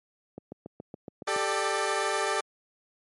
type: click train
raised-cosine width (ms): 2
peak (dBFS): -25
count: 8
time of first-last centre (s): 0.38-1.362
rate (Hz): 7.13
type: chord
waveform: 15% pulse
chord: G suspended second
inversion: none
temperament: equal with one note detuned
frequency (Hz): 392 / 440 / 594.2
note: G4 / A4 / D5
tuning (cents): 0 / 0 / +20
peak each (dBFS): -24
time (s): 1.27-2.41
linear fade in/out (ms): 10
effects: high-pass 150 Hz 12 dB/octave + MP3 48 kbps